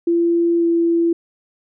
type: tone with pitch glide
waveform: sine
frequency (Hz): 340 to 336.7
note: F4 to E4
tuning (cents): -46 to +37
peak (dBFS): -13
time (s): 0.07-1.13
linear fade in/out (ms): 5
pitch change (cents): -17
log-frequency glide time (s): 0.58-0.65
effects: none